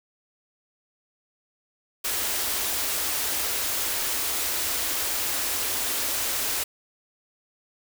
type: band-stop noise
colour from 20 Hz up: white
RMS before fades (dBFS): -27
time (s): 2.04-6.64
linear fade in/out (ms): 10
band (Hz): 110 to 240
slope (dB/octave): 48
effects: none